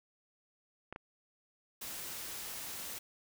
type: clicks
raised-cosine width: 0.5 ms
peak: -28 dBFS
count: 2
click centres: 0.926 / 0.961 s
type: noise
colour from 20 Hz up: white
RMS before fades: -43 dBFS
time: 1.81-2.99 s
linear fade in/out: 10 ms
effects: none